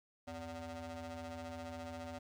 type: ring-modulated tone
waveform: 25% pulse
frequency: 163.5 Hz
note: E3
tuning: 14 cents flat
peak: -37 dBFS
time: 0.27-2.19 s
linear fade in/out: 10 ms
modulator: 416 Hz
effects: low-pass 8000 Hz 12 dB/octave + 12-bit